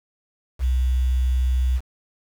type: tone with quantisation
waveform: sine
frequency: 63.3 Hz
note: B1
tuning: 43 cents sharp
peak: -17 dBFS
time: 0.59-1.81 s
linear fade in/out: 50 ms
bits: 7
effects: none